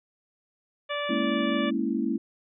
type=harmonic tone; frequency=582 Hz; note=D5; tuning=16 cents flat; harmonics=1 / 2 / 3 / 4 / 5 / 6; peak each=-31 / -34 / -36 / -37 / -38 / -39 dBFS; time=0.89-1.71 s; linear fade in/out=20 ms
type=chord; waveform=sine; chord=A# half-diminished seventh; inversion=third; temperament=equal; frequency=207.7 / 233.1 / 277.2 / 329.6 Hz; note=G#3 / A#3 / C#4 / E4; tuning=0 / 0 / 0 / 0 cents; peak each=-31 / -29 / -30 / -30 dBFS; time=1.09-2.18 s; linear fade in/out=10 ms
effects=none